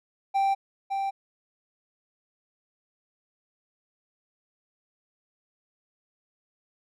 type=tone with echo; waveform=triangle; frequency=784 Hz; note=G5; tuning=in tune; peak=-19 dBFS; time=0.34-0.55 s; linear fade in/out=20 ms; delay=560 ms; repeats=1; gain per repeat=-5 dB; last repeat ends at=1.11 s; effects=none